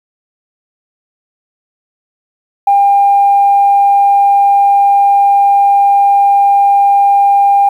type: tone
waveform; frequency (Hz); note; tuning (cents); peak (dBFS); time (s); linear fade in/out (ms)
sine; 801; G5; +37; -4; 2.67-7.69; 5
effects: tanh soft clip ceiling 0 dBFS + 7-bit